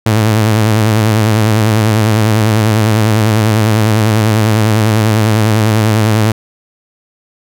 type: tone with vibrato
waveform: sawtooth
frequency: 108.7 Hz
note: A2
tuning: 21 cents flat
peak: -4 dBFS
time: 0.06-6.32 s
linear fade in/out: 5 ms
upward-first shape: sine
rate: 10 Hz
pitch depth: 65 cents each way
effects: none

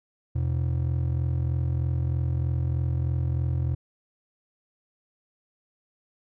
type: ring-modulated tone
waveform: triangle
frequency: 105.3 Hz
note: G#2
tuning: 24 cents sharp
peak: -18 dBFS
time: 0.35-3.75 s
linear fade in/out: 10 ms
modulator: 21.6 Hz
effects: none

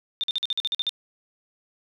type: tone bursts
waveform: sine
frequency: 3611 Hz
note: A7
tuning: 44 cents sharp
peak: -22 dBFS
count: 10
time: 0.21-0.893 s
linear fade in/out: 0 ms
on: 26 ms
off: 47 ms
effects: none

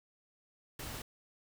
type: noise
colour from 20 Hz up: pink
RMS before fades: -43 dBFS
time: 0.79-1.02 s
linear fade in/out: 5 ms
effects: none

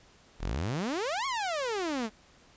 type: exponential two-way sweep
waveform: sawtooth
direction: up then down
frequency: 34.65 to 1131 to 206 Hz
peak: -26 dBFS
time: 0.39-2.1 s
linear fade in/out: 50 ms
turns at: 1.26 s
effects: pink hiss -59 dBFS RMS until 2.56 s + resampled to 16000 Hz

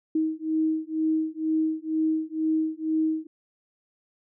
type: beating tone pair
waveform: sine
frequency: 315 / 317.1 Hz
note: D#4 / D#4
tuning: +21 / +33 cents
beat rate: 2.1 Hz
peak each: -26 dBFS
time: 0.15-3.27 s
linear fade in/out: 5 ms
effects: none

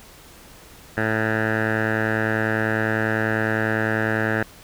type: tone with low-pass filter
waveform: 10% pulse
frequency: 110 Hz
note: A2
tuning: in tune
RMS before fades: -22 dBFS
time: 0.97-4.43 s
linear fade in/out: 5 ms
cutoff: 1700 Hz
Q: 4
effects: pink hiss -46 dBFS RMS until 4.63 s

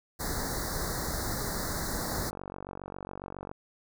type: band-stop noise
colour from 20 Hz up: pink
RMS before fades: -33 dBFS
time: 0.19-2.31 s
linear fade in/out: 20 ms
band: 2000 to 3900 Hz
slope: 96 dB/octave
type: click train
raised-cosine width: 1 ms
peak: -25 dBFS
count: 75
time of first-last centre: 1.95-3.514 s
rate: 47.3 Hz
effects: none

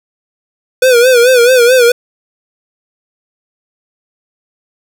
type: tone with vibrato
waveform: square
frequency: 493.9 Hz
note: B4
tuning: in tune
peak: -5 dBFS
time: 0.82-1.92 s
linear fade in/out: 5 ms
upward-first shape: sine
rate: 4.6 Hz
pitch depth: 93 cents each way
effects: none

